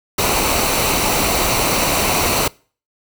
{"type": "noise with comb filter", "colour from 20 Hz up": "pink", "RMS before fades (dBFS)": -17, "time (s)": [0.18, 2.48], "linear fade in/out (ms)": 5, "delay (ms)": 0.59, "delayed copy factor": -0.5, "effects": ["noise-tail reverb RT60 0.4 s tail -24 dB re dry"]}